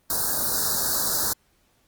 white band-stop noise, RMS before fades -24 dBFS, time 0.1-1.33 s, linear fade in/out 2 ms, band 1700 to 3900 Hz, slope 96 dB/octave, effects pink hiss -65 dBFS RMS until 1.87 s + Opus 32 kbps

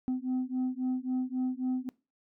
sine beating tone pair, 253.8 / 257.5 Hz, B3 / C4, +47 / -28 cents, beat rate 3.7 Hz, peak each -30 dBFS, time 0.08-1.89 s, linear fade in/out 0 ms, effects noise-tail reverb RT60 0.3 s tail -23 dB re dry + tanh soft clip ceiling -26 dBFS

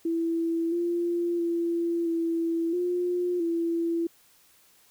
sine tone with pitch steps, 331.9 / 344.6 / 339.1 / 332.4 / 355.2 / 335.5 Hz, E4 / F4 / E4 / E4 / F4 / E4, +12 / -23 / +49 / +15 / +29 / +31 cents, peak -24 dBFS, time 0.05-4.07 s, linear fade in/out 5 ms, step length 670 ms, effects white hiss -60 dBFS RMS until 4.9 s

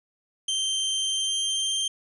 sawtooth tone with pitch glide, 3136 to 3161 Hz, G7 to G7, 0 to +14 cents, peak -21 dBFS, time 0.48-1.88 s, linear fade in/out 5 ms, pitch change +14 cents, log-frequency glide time 0.95-1.73 s, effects resampled to 24000 Hz

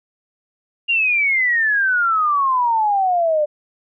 sine exponential sweep, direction down, 2820 to 587.3 Hz, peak -14 dBFS, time 0.88-3.46 s, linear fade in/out 20 ms, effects none

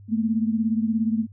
sine beating tone pair, 219.4 / 236.4 Hz, A3 / A#3, -5 / +24 cents, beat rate 17 Hz, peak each -21 / -26 dBFS, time 0.08-1.27 s, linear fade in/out 50 ms, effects added 100 Hz sine -43 dBFS peak until 1.32 s

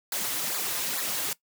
white noise with flanger, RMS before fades -30 dBFS, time 0.12-1.33 s, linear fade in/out 2 ms, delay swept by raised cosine 0.34 to 5.34 ms, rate 2.3 Hz, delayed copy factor -0.7, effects noise-tail reverb RT60 0.1 s tail -19 dB re dry + high-pass 150 Hz 12 dB/octave

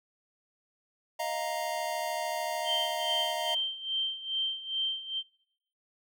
square chord, Eb suspended second, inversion none, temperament equal with one note detuned, 625.1 / 698.5 / 932.3 Hz, Eb5 / F5 / Bb5, +8 / 0 / 0 cents, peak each -36 dBFS, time 1.19-3.55 s, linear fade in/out 10 ms
sine tone with tremolo, 3136 Hz, G7, in tune, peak -27 dBFS, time 2.64-5.23 s, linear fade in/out 50 ms, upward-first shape sine, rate 2.4 Hz, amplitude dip 80%
effects noise-tail reverb RT60 0.8 s tail -24 dB re dry

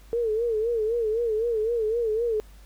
sine tone with vibrato, 451.7 Hz, A4, 45 cents sharp, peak -22 dBFS, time 0.13-2.4 s, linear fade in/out 0 ms, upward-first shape sine, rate 3.9 Hz, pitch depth 100 cents each way, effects added 50 Hz sine -46 dBFS peak until 2.65 s + pink hiss -57 dBFS RMS until 2.65 s

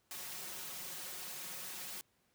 white noise with comb filter, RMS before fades -45 dBFS, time 0.11-2.01 s, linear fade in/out 0 ms, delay 5.5 ms, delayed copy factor +0.9, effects pink hiss -75 dBFS RMS until 2.34 s + high-pass 60 Hz 12 dB/octave

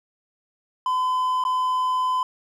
triangle tone with dropouts, 1016 Hz, B5, 49 cents sharp, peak -18 dBFS, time 0.86-2.23 s, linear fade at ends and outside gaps 2 ms, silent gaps 1.439-1.45 s, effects none

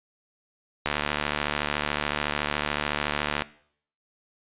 click train, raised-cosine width 0.3 ms, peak -8 dBFS, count 190, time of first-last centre 0.86-3.421 s, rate 73.8 Hz, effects noise-tail reverb RT60 0.6 s tail -19 dB re dry + resampled to 8000 Hz

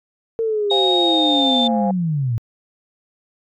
sine linear sweep, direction down, 457.6 to 108.8 Hz, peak -17 dBFS, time 0.39-2.38 s, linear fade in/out 0 ms
sine tone with pitch glide, 3739 to 3570 Hz, A#7 to A7, +4 to +24 cents, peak -16 dBFS, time 0.7-1.68 s, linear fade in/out 10 ms, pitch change -80 cents, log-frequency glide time 1.05-1.54 s
sine chord, F minor, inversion second, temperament equal with one note detuned, 523.3 / 698.5 / 820.6 Hz, C5 / F5 / Ab5, 0 / 0 / -21 cents, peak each -23 dBFS, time 0.71-1.91 s, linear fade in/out 2 ms
effects tanh soft clip ceiling -5 dBFS

